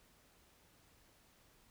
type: silence
effects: pink hiss -68 dBFS RMS until 1.7 s